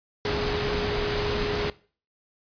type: tone in noise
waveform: sine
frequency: 415.3 Hz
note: G#4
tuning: in tune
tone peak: -28 dBFS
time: 0.25-1.7 s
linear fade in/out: 2 ms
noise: pink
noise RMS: -28 dBFS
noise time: 0.25-1.7 s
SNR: -3 dB
effects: noise-tail reverb RT60 0.4 s tail -20 dB re dry + resampled to 11025 Hz